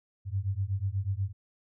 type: beating tone pair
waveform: sine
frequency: 93.7 / 101.9 Hz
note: F#2 / G#2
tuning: +22 / -32 cents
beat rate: 8.2 Hz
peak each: -31 dBFS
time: 0.25-1.33 s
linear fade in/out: 50 ms
effects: none